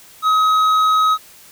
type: tone with hard clipping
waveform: sine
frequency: 1270 Hz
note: D#6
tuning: 35 cents sharp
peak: -13 dBFS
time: 0.22-1.18 s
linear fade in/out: 50 ms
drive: 6 dB
effects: white hiss -44 dBFS RMS until 1.51 s